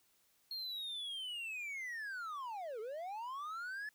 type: linear two-way sweep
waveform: triangle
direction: down then up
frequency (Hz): 4284 to 415.3 to 1741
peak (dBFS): -39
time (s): 0.51-3.89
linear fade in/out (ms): 2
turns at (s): 2.8
effects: white hiss -73 dBFS RMS until 3.94 s